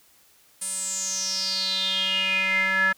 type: tone with band-pass filter sweep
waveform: square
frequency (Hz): 190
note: F#3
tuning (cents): +46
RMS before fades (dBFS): -25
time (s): 0.61-2.93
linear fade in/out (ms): 10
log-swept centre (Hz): 9300 to 1600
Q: 8.5
effects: white hiss -58 dBFS RMS until 2.97 s